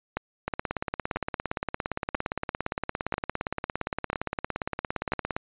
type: two click trains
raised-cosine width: 0.5 ms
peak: -13 / -12 dBFS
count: 86 / 6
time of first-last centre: 0.48-5.365 / 0.17-5.12 s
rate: 17.4 / 1.01 Hz
effects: resampled to 8000 Hz